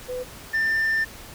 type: tone pair in turn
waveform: sine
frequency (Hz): 502 / 1788.9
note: B4 / A6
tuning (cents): +28 / +28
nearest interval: octave + minor seventh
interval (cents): 2200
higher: second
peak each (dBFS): -27 / -17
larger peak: second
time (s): 0.08-0.24 / 0.53-1.05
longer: second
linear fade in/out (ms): 20
effects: tanh soft clip ceiling -19 dBFS + pink hiss -42 dBFS RMS until 1.34 s